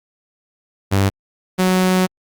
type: tone pair in turn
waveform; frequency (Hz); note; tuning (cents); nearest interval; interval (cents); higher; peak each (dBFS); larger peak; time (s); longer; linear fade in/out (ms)
sawtooth; 98 / 185; G2 / F#3; 0 / 0; major seventh; 1100; second; -9; neither; 0.91-1.1 / 1.58-2.07; second; 20
effects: Opus 48 kbps